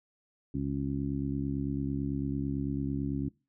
harmonic tone, 69 Hz, C#2, 7 cents flat, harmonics 1 / 2 / 3 / 4 / 5, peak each -39 / -34 / -38 / -33 / -43 dBFS, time 0.54-3.29 s, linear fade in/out 5 ms, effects noise-tail reverb RT60 0.3 s tail -23 dB re dry

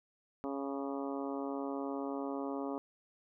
harmonic tone with a mistuned harmonic, 138.59 Hz, C#3, in tune, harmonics 2 / 3 / 4 / 5 / 6 / 7 / 8 / 9, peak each -38 / -42 / -44 / -46 / -48 / -49 / -50 / -51 dBFS, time 0.44-2.78 s, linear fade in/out 0 ms, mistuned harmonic 9, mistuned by -33 cents, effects none

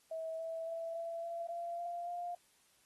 sine tone with pitch steps, 647 / 654.5 / 662.1 / 669.8 / 677.6 / 685.5 / 693.4 / 701.5 Hz, E5 / E5 / E5 / E5 / E5 / F5 / F5 / F5, -32 / -13 / +7 / +27 / +48 / -32 / -13 / +8 cents, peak -38 dBFS, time 0.11-2.35 s, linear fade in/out 5 ms, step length 280 ms, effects white hiss -70 dBFS RMS until 2.85 s + AAC 32 kbps

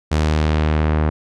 sawtooth tone with low-pass filter sweep, 77.1 Hz, D#2, 15 cents flat, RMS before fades -17 dBFS, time 0.11-1.1 s, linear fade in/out 10 ms, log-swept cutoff 7600 to 1500 Hz, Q 0.85, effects none

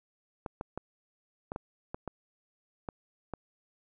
clicks, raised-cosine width 1 ms, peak -22 dBFS, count 9, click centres 0.462 / 0.611 / 0.776 / 1.519 / 1.561 / 1.945 / 2.077 / 2.888 / 3.337 s, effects none

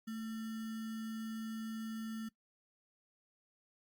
sine tone with sample-and-hold, 221.7 Hz, A3, 13 cents sharp, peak -39 dBFS, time 0.07-2.29 s, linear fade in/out 10 ms, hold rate 1575 Hz, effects noise-tail reverb RT60 0.1 s tail -22 dB re dry + Opus 48 kbps

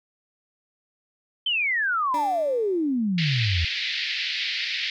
sine exponential sweep, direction down, 3144 to 77.78 Hz, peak -21 dBFS, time 1.46-3.65 s, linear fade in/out 5 ms
20% pulse tone with exponential decay, 293.7 Hz, D4, in tune, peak -25 dBFS, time 2.14-3.06 s, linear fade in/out 1 ms, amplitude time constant 200 ms
pink band-pass noise, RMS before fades -28 dBFS, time 3.18-4.9 s, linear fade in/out 2 ms, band 1900 to 4700 Hz, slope 48 dB/octave
effects none

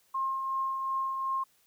sine tone with tremolo, 1067 Hz, C6, 34 cents sharp, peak -27 dBFS, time 0.14-1.44 s, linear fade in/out 10 ms, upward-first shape triangle, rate 2.7 Hz, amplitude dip 40%, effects white hiss -67 dBFS RMS until 1.66 s

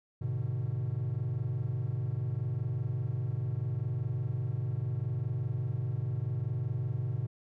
triangle chord, G# diminished, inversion none, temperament just, 103.83 / 124.59 / 149.51 Hz, G#2 / B2 / D3, 0 / +16 / +31 cents, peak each -33 / -30 / -36 dBFS, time 0.21-7.27 s, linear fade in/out 10 ms, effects tanh soft clip ceiling -21 dBFS

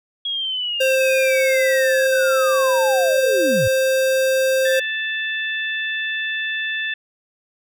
sine linear sweep, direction down, 3322 to 89.4 Hz, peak -21 dBFS, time 0.25-3.68 s, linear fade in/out 5 ms
square tone, 527 Hz, C5, 12 cents sharp, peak -16 dBFS, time 0.8-4.8 s, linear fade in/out 10 ms
harmonic tone, 880 Hz, A5, in tune, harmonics 2 / 3 / 4, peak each -23 / -28 / -29 dBFS, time 4.65-6.94 s, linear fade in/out 5 ms
effects none

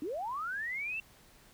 sine linear sweep, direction up, 269.5 to 2720 Hz, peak -34 dBFS, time 0.02-1 s, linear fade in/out 2 ms, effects pink hiss -60 dBFS RMS until 1.53 s

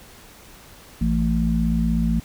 harmonic tone, 56.2 Hz, A1, 37 cents sharp, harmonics 1 / 3 / 4, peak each -22 / -22 / -22 dBFS, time 1.01-2.2 s, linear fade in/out 5 ms, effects pink hiss -46 dBFS RMS until 2.24 s

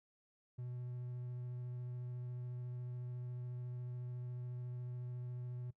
triangle tone with vibrato, 123.47 Hz, B2, in tune, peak -40 dBFS, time 0.58-5.71 s, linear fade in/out 10 ms, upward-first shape sine, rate 14 Hz, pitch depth 10 cents each way, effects noise-tail reverb RT60 0.1 s tail -19 dB re dry

